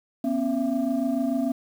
sine tone cluster, 244 / 270.8 / 669 Hz, B3 / C#4 / E5, -21 / -40 / +25 cents, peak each -25 / -24 / -29 dBFS, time 0.24-1.52 s, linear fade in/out 5 ms, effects tanh soft clip ceiling -16 dBFS + 8-bit

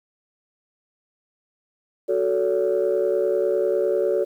sine chord, F# minor, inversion none, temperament equal with one note detuned, 370 / 440 / 566.7 Hz, F#4 / A4 / C#5, 0 / 0 / +38 cents, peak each -22 dBFS, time 2.08-4.25 s, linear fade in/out 20 ms, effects tanh soft clip ceiling -12 dBFS + 9-bit

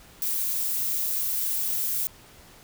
violet noise, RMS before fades -27 dBFS, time 0.22-2.07 s, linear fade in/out 0 ms, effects pink hiss -51 dBFS RMS until 2.63 s

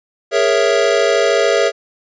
square chord, A# half-diminished seventh, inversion third, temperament equal with one note detuned, 412.7 / 466.2 / 554.4 / 659.3 Hz, G#4 / A#4 / C#5 / E5, -11 / 0 / 0 / 0 cents, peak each -18 dBFS, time 0.31-1.72 s, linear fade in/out 50 ms, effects resampled to 16000 Hz

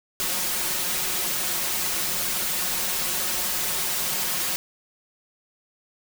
white noise with comb filter, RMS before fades -26 dBFS, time 0.2-4.56 s, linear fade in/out 0 ms, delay 5.5 ms, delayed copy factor +0.7, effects none

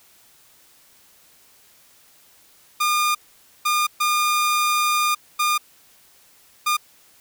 sawtooth tone bursts at uneven times, 1212 Hz, D#6, 46 cents flat, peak -14 dBFS, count 5, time 2.8-3.15 / 3.65-3.87 / 4-5.15 / 5.39-5.58 / 6.66-6.77 s, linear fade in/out 10 ms, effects white hiss -54 dBFS RMS until 7.2 s

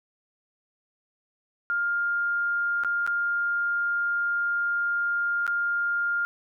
sine tone with dropouts, 1405 Hz, F6, 10 cents sharp, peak -23 dBFS, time 1.7-6.25 s, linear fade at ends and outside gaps 0 ms, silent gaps 2.836-2.847 / 3.065-3.075 / 5.466-5.477 s, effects none

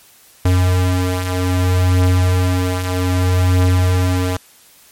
square beating tone pair, 90.7 / 91.33 Hz, F#2 / F#2, -34 / -22 cents, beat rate 0.63 Hz, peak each -20 / -14 dBFS, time 0.45-4.37 s, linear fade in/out 5 ms, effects white hiss -47 dBFS RMS until 4.91 s + MP3 64 kbps

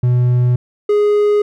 triangle tone pair in turn, 123.47 / 415.3 Hz, B2 / G#4, 0 / 0 cents, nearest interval octave + major sixth, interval 2100 cents, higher second, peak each -8 dBFS, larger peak neither, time 0.03-0.56 / 0.89-1.42 s, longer neither, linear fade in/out 5 ms, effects none

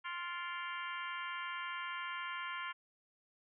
harmonic tone with a mistuned harmonic, 349.2 Hz, F4, in tune, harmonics 3 / 4 / 5 / 6 / 7 / 8 / 9, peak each -43 / -45 / -47 / -49 / -50 / -51 / -52 dBFS, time 0.04-2.73 s, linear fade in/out 20 ms, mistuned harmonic 7, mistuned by -89 cents, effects none

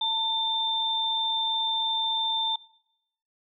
sine tone pair together, 893 / 3577 Hz, A5 / A7, +25 / +28 cents, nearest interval 2 octaves, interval 2403 cents, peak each -30 / -25 dBFS, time 0.01-2.56 s, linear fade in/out 5 ms, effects noise-tail reverb RT60 0.8 s tail -20 dB re dry

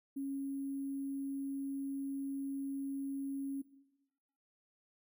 sine tone with sample-and-hold, 274.9 Hz, C#4, 14 cents flat, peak -36 dBFS, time 0.16-3.62 s, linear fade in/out 10 ms, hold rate 11025 Hz, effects noise-tail reverb RT60 1.0 s tail -17 dB re dry

